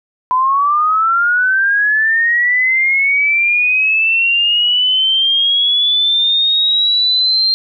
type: linear sweep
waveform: sine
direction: up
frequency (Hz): 1000 to 4186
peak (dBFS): -10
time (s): 0.31-7.54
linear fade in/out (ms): 0
effects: none